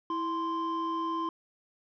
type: tone pair together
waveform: triangle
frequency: 328.5 / 1043 Hz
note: E4 / C6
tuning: -6 / -6 cents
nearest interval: octave + minor sixth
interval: 2000 cents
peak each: -32 / -29 dBFS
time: 0.1-1.29 s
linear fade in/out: 2 ms
effects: resampled to 11025 Hz + 11-bit